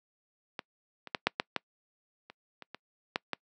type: clicks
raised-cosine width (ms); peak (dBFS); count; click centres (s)
0.3; -19 / -26 / -13 / -7 / -11 / -12 / -30 / -28 / -25 / -12 / -15; 11; 0.592 / 1.073 / 1.148 / 1.27 / 1.399 / 1.563 / 2.3 / 2.623 / 2.746 / 3.159 / 3.333
effects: noise-tail reverb RT60 0.1 s tail -26 dB re dry + high-pass 200 Hz 12 dB/octave